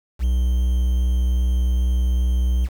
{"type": "tone with quantisation", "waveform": "triangle", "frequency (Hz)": 61.74, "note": "B1", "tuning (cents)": 0, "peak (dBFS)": -14, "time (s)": [0.19, 2.69], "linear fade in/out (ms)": 50, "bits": 7, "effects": []}